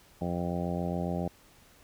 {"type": "harmonic tone", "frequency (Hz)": 87.31, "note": "F2", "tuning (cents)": 0, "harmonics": [1, 2, 3, 4, 5, 6, 7, 8, 9], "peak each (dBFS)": [-38, -32, -39, -40, -42, -41, -39, -44, -41], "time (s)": [0.21, 1.28], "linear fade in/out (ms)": 5, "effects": ["pink hiss -59 dBFS RMS until 1.83 s"]}